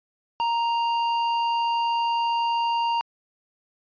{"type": "tone with hard clipping", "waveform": "triangle", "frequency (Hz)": 932.3, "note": "A#5", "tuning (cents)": 0, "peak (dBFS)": -23, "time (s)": [0.4, 3.01], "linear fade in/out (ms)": 0, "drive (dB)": 14, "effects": ["resampled to 11025 Hz"]}